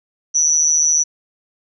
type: tone with amplitude modulation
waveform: sine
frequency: 5920 Hz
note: F#8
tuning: in tune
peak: -8 dBFS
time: 0.34-1.04 s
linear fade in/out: 20 ms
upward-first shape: sine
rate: 154 Hz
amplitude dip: 90%
effects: none